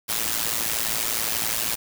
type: noise with amplitude modulation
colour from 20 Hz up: white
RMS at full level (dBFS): -22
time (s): 0.08-1.76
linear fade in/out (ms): 20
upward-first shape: sine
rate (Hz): 112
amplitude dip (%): 80
effects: none